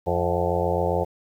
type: harmonic tone with a mistuned harmonic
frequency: 87.31 Hz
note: F2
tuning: in tune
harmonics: 1 / 2 / 4 / 5 / 6 / 7 / 8 / 9 / 10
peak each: -28 / -31 / -31 / -28 / -26 / -31 / -31 / -31 / -31 dBFS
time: 0.06-1.05 s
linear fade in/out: 20 ms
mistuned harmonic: 9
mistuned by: -50 cents
effects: 9-bit